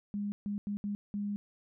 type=tone bursts at uneven times; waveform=sine; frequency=204.3 Hz; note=G#3; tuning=28 cents flat; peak=-32 dBFS; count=5; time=0.14-0.32 / 0.46-0.58 / 0.67-0.77 / 0.84-0.95 / 1.14-1.36 s; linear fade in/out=0 ms; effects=none